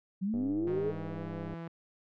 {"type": "linear sweep", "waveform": "sine", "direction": "up", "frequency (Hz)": [181.7, 437], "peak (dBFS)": -29, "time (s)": [0.21, 0.92], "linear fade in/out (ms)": 20}
{"type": "click train", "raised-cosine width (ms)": 2, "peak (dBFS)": -30, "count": 122, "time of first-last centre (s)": [0.34, 1.538], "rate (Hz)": 101}
{"type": "tone with pitch glide", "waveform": "sawtooth", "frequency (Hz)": [155.56, 166.73], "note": ["D#3", "E3"], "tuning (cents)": [0, 20], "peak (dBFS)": -35, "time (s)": [0.67, 1.68], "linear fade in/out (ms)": 5, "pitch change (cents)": 120, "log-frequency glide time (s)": [0.77, 1.26]}
{"effects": ["low-pass 2000 Hz 12 dB/octave"]}